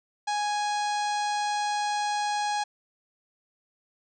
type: harmonic tone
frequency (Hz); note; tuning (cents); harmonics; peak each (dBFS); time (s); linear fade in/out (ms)
830.6; G#5; 0; 1 / 2 / 3 / 4 / 5 / 6 / 7 / 8 / 9 / 10; -26 / -36 / -41 / -41 / -39 / -44 / -44 / -45 / -50 / -48; 0.27-2.64; 10
effects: none